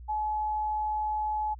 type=tone; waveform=sine; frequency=853 Hz; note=G#5; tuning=46 cents sharp; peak=-27 dBFS; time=0.08-1.55 s; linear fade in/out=20 ms; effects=added 60 Hz sine -42 dBFS peak until 1.59 s